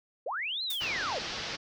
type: linear two-way sweep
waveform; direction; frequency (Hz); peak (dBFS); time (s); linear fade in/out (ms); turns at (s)
sine; up then down; 430.6 to 4186 to 430.6; -31; 0.26-1.19; 5; 0.63
type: noise with exponential decay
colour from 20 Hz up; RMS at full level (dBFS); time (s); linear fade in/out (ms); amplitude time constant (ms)
blue; -34; 0.7-0.92; 5; 47
type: low-pass noise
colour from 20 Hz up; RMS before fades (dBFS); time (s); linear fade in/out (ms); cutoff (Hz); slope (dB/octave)
white; -37; 0.8-1.57; 20; 5500; 48
effects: none